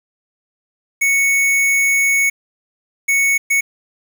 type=tone bursts at uneven times; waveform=square; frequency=2217 Hz; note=C#7; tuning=in tune; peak=-13 dBFS; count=3; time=1.01-2.3 / 3.08-3.38 / 3.5-3.61 s; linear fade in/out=10 ms; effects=7-bit